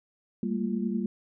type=tone cluster; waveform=sine; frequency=196.4 / 219.2 / 228.6 / 347.8 Hz; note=G3 / A3 / A#3 / F4; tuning=+4 / -6 / -34 / -7 cents; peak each=-30 / -37 / -30 / -36 dBFS; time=0.43-1.06 s; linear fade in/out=2 ms; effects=none